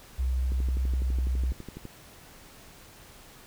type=tone with pitch glide; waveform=sine; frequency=63.9 to 63.46 Hz; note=C2 to B1; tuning=-40 to +48 cents; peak=-24 dBFS; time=0.18-1.53 s; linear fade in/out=20 ms; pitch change=-12 cents; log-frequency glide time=0.85-1.14 s
type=click train; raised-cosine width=3 ms; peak=-26 dBFS; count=17; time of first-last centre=0.52-1.853 s; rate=12 Hz
effects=pink hiss -51 dBFS RMS until 3.46 s